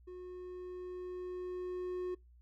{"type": "tone with level ramp", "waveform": "triangle", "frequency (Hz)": 362.8, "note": "F#4", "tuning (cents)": -34, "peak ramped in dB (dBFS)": [-43, -33], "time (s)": [0.07, 2.15], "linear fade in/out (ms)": 10, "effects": ["noise-tail reverb RT60 0.2 s tail -24 dB re dry", "added 60 Hz sine -58 dBFS peak until 2.41 s"]}